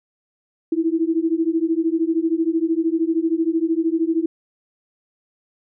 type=beating tone pair; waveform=sine; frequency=320.8 / 333.8 Hz; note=E4 / E4; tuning=-47 / +22 cents; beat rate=13 Hz; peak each=-20 dBFS; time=0.72-4.26 s; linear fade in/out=5 ms; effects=none